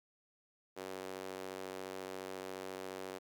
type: tone with high-pass filter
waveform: sawtooth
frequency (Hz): 94.3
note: F#2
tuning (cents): +33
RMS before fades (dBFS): -45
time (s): 0.76-3.19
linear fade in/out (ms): 20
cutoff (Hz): 410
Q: 1.7
effects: none